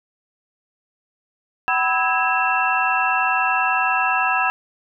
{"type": "tone cluster", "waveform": "sine", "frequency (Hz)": [759, 989, 1299, 1649, 2689], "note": ["F#5", "B5", "E6", "G#6", "E7"], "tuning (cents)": [44, 2, -26, -13, 34], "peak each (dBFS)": -23, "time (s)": [1.68, 4.5], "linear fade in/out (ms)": 0, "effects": []}